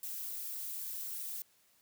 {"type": "noise with flanger", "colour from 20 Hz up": "violet", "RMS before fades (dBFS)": -41, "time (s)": [0.03, 1.42], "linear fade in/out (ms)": 2, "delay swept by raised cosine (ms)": [0.3, 2.9], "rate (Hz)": 3.8, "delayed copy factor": -0.5, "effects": ["white hiss -69 dBFS RMS until 1.81 s"]}